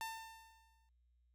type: tone with exponential decay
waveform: sawtooth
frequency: 897 Hz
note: A5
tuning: 33 cents sharp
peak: -36 dBFS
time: 0.01-0.89 s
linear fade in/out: 0 ms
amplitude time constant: 190 ms
effects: added 60 Hz sine -70 dBFS peak until 1.34 s